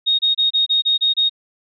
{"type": "tone bursts", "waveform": "sine", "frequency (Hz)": 3729, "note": "A#7", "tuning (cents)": 0, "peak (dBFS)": -13, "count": 8, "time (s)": [0.06, 1.296], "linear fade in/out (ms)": 20, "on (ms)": 130, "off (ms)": 28, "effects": []}